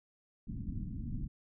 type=low-pass noise; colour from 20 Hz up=pink; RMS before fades=-39 dBFS; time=0.47-1.28 s; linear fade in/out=10 ms; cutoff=270 Hz; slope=48 dB/octave; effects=none